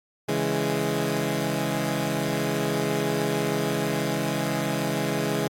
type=chord; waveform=15% pulse; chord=C# minor; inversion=none; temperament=equal; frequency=138.59 / 164.81 / 207.7 Hz; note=C#3 / E3 / G#3; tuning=0 / 0 / 0 cents; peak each=-22 dBFS; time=0.28-5.48 s; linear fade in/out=10 ms; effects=AAC 64 kbps